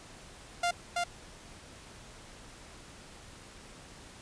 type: tone with echo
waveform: sawtooth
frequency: 698.5 Hz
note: F5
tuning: in tune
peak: -23 dBFS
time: 0.63-0.71 s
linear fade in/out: 5 ms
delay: 330 ms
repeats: 1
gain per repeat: -2 dB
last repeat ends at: 1.04 s
effects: pink hiss -51 dBFS RMS until 4.21 s + resampled to 22050 Hz